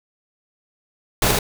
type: noise with echo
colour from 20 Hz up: pink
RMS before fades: -17 dBFS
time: 1.22-1.31 s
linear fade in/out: 2 ms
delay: 79 ms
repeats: 1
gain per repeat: -2 dB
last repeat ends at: 1.389 s
effects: none